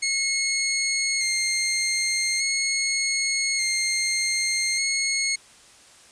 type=tone with vibrato; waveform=15% pulse; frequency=2144 Hz; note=C7; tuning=42 cents sharp; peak=-15 dBFS; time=0.02-5.36 s; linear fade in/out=10 ms; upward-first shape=square; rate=0.42 Hz; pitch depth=23 cents each way; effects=white hiss -51 dBFS RMS until 6.11 s + resampled to 22050 Hz